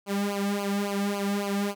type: tone with flanger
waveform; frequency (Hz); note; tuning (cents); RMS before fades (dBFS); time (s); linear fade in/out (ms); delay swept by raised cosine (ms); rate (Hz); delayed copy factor
sawtooth; 201.1; G3; +44; -28; 0.06-1.75; 50; 0.53 to 2.13; 3.6; -0.95
effects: none